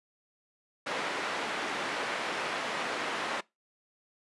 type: band-pass noise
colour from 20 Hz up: white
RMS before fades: -34 dBFS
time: 0.86-3.41 s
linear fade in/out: 10 ms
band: 270 to 2000 Hz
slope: 12 dB/octave
effects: noise-tail reverb RT60 0.2 s tail -22 dB re dry + resampled to 24000 Hz